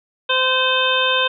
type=harmonic tone; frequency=516 Hz; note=C5; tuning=24 cents flat; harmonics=1 / 2 / 3 / 5 / 6 / 7; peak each=-22 / -22 / -22 / -22 / -22 / -22 dBFS; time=0.29-1.28 s; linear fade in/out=10 ms; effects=none